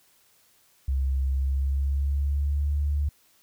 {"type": "tone with pitch glide", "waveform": "sine", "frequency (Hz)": [66.9, 72.53], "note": ["C2", "D2"], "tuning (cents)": [39, -21], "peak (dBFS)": -22, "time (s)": [0.88, 3.09], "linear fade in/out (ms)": 5, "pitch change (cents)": 140, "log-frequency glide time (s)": [1.3, 2.72], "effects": ["white hiss -62 dBFS RMS until 3.42 s"]}